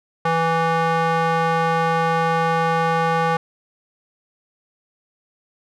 square tone with band-pass filter, 164.81 Hz, E3, in tune, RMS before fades -19 dBFS, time 0.25-3.37 s, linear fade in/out 5 ms, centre 1000 Hz, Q 1.4, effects none

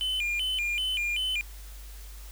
triangle tone with vibrato, 2704 Hz, E7, 43 cents sharp, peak -25 dBFS, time 0.01-1.41 s, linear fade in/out 0 ms, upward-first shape square, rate 2.6 Hz, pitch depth 200 cents each way, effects added 50 Hz sine -41 dBFS peak until 2.31 s + white hiss -51 dBFS RMS until 2.31 s

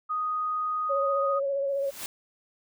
sine tone, 1244.5 Hz, D#6, in tune, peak -26 dBFS, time 0.09-1.4 s, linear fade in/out 20 ms
sine tone with vibrato, 554.4 Hz, C#5, in tune, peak -25 dBFS, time 0.89-1.91 s, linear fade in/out 20 ms, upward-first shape sine, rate 15 Hz, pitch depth 28 cents each way
white noise with exponential growth, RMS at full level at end -33 dBFS, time 1.68-2.06 s, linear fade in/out 1 ms, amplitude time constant 81 ms
effects none

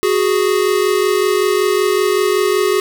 square tone pair together, 370 / 415.3 Hz, F#4 / G#4, 0 / 0 cents, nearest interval major second, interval 200 cents, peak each -16 dBFS, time 0.03-2.8 s, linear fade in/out 0 ms, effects none

